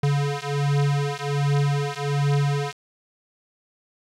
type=beating tone pair; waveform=square; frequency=142 / 143.3 Hz; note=C#3 / D3; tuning=+42 / -42 cents; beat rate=1.3 Hz; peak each=-24 dBFS; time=0.03-2.73 s; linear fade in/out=5 ms; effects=low-pass 7000 Hz 12 dB/octave + 9-bit